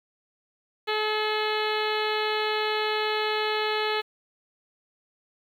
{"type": "harmonic tone with a mistuned harmonic", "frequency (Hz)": 428.7, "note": "A4", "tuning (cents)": -45, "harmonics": [1, 2, 3, 4, 5, 6, 7, 8, 9, 10], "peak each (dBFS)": [-28, -31, -33, -34, -35, -36, -36, -37, -38, -38], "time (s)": [0.87, 4.02], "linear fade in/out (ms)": 20, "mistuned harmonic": 9, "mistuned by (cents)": 24, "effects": ["9-bit"]}